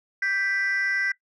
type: tone pair together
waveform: sine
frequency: 1569.6 / 1979 Hz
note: G6 / B6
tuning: +2 / +3 cents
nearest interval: major third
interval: 401 cents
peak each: -23 dBFS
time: 0.22-1.12 s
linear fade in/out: 5 ms
effects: noise-tail reverb RT60 0.1 s tail -19 dB re dry + tanh soft clip ceiling -19 dBFS